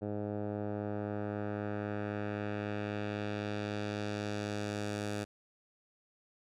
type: tone with low-pass filter sweep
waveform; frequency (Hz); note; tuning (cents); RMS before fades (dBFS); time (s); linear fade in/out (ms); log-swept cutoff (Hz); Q
10% pulse; 103.83; G#2; 0; -37; 0.01-5.25; 20; 620 to 9400; 0.98
effects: none